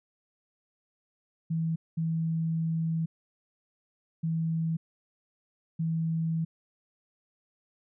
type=tone bursts at uneven times; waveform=sine; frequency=162.8 Hz; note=E3; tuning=21 cents flat; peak=-26 dBFS; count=4; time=1.5-1.76 / 1.97-3.06 / 4.23-4.77 / 5.79-6.45 s; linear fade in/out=10 ms; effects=none